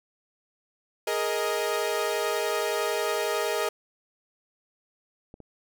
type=chord; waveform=sawtooth; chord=Ab suspended second; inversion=none; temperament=equal with one note detuned; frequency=415.3 / 466.2 / 624.8 Hz; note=Ab4 / Bb4 / Eb5; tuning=0 / 0 / +7 cents; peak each=-26 dBFS; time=1.07-3.69 s; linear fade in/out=5 ms
type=clicks; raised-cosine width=2 ms; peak=-31 dBFS; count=2; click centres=5.341 / 5.403 s
effects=none